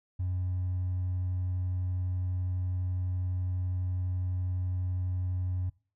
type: tone with hard clipping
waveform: triangle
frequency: 91.2 Hz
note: F#2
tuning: 24 cents flat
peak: -28 dBFS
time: 0.19-5.7 s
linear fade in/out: 10 ms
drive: 2 dB
effects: noise-tail reverb RT60 0.4 s tail -23 dB re dry